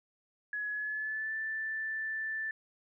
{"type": "tone with pitch glide", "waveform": "sine", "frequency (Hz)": [1687, 1763.7], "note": ["G#6", "A6"], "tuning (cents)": [27, 4], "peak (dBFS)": -33, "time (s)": [0.53, 2.51], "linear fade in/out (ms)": 2, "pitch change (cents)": 77, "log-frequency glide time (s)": [0.7, 1.34], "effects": []}